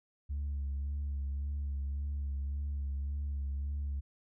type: tone with vibrato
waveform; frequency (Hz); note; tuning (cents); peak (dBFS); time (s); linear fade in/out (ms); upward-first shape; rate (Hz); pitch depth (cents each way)
sine; 70.5; C#2; +30; -31; 0.29-4.01; 20; sine; 1.8; 34
effects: tanh soft clip ceiling -31 dBFS